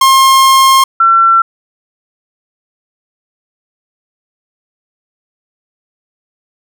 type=tone pair in turn; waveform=45% pulse / sine; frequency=1067 / 1349.8 Hz; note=C6 / E6; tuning=+34 / +41 cents; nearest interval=major third; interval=407 cents; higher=second; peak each=-4 dBFS; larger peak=neither; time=0.01-0.84 / 1-1.42 s; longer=first; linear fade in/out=5 ms; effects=none